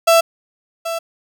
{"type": "tone with echo", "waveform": "35% pulse", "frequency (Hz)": 665, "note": "E5", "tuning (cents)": 15, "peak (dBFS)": -7, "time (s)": [0.07, 0.21], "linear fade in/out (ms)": 10, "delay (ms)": 780, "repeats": 1, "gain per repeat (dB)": -12, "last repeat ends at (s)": 0.99, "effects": []}